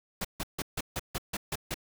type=noise bursts; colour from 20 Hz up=pink; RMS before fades=-33 dBFS; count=9; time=0.21-1.743 s; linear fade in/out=5 ms; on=37 ms; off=150 ms; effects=none